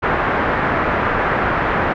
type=low-pass noise; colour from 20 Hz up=white; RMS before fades=-18 dBFS; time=0.02-1.94 s; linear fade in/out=20 ms; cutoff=1700 Hz; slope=24 dB/octave; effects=none